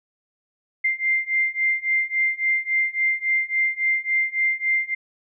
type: beating tone pair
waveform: sine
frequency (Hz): 2093 / 2096.6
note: C7 / C7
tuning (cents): 0 / +3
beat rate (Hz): 3.6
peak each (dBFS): -23 / -22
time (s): 0.84-4.95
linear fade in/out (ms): 10
effects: none